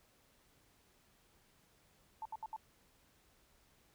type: tone bursts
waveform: sine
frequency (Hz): 880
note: A5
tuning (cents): 0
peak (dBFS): -40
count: 4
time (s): 2.22-2.563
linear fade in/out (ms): 2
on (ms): 34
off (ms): 69
effects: pink hiss -70 dBFS RMS until 3.94 s